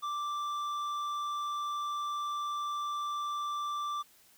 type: tone with tanh clipping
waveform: triangle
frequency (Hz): 1174.7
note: D6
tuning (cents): 0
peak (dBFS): -34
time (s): 0.02-4.03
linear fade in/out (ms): 20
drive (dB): 13
effects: white hiss -62 dBFS RMS until 4.37 s